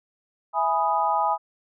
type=chord; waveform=sine; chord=E major seventh; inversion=none; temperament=equal; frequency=659.3 / 830.6 / 987.8 / 1244.5 Hz; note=E5 / G#5 / B5 / D#6; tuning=0 / 0 / 0 / 0 cents; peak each=-29 / -23 / -25 / -27 dBFS; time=0.53-1.38 s; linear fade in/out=50 ms; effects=none